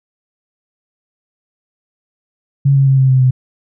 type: tone with pitch steps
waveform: sine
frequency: 138.8 / 136.65 / 134.54 / 132.46 / 130.41 / 128.39 Hz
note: C#3 / C#3 / C3 / C3 / C3 / C3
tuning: +3 / -24 / +49 / +22 / -5 / -32 cents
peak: -7 dBFS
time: 2.65-3.31 s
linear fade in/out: 10 ms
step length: 110 ms
effects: none